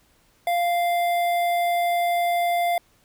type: tone with notch filter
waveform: square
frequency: 696 Hz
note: F5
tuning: 6 cents flat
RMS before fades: -22 dBFS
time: 0.47-2.78 s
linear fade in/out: 2 ms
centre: 6100 Hz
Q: 0.66
effects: pink hiss -61 dBFS RMS until 3.04 s